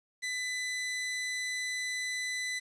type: tone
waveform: sawtooth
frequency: 2001 Hz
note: B6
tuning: 22 cents sharp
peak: -29 dBFS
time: 0.22-2.6 s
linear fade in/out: 20 ms
effects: resampled to 22050 Hz + 10-bit